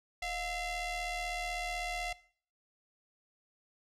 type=ring-modulated tone; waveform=sawtooth; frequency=676 Hz; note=E5; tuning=43 cents sharp; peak=-28 dBFS; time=0.22-2.13 s; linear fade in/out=5 ms; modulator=1390 Hz; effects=noise-tail reverb RT60 0.5 s tail -19 dB re dry + low-pass 9000 Hz 12 dB/octave